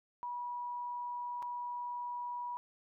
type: tone with dropouts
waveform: sine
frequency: 971 Hz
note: B5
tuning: 30 cents flat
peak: -37 dBFS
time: 0.23-2.57 s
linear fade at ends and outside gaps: 0 ms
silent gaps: 1.423-1.427 s
effects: none